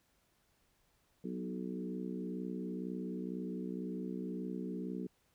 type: harmonic tone with a mistuned harmonic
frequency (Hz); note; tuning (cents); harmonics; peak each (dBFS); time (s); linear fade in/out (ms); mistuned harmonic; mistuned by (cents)
62; B1; +7; 3 / 4 / 5 / 6 / 7; -41 / -43 / -45 / -47 / -48; 1.24-5.07; 5; 4; -17
effects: pink hiss -74 dBFS RMS until 5.34 s